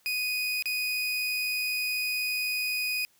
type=tone with dropouts; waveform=30% pulse; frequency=2489 Hz; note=D#7; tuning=in tune; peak=-25 dBFS; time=0.06-3.05 s; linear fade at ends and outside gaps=0 ms; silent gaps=0.624-0.657 s; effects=white hiss -65 dBFS RMS until 3.19 s